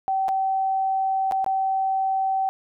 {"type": "tone with dropouts", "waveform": "sine", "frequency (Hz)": 769, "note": "G5", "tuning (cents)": -33, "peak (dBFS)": -20, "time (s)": [0.08, 2.49], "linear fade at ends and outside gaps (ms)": 0, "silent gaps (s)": [[0.283, 0.289], [1.312, 1.321], [1.444, 1.463]], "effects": []}